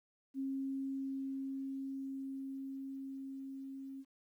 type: tone with level ramp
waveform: sine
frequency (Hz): 269.9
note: C#4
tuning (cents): -46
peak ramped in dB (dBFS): -35 to -44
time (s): 0.34-4.05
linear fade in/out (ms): 50
effects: 12-bit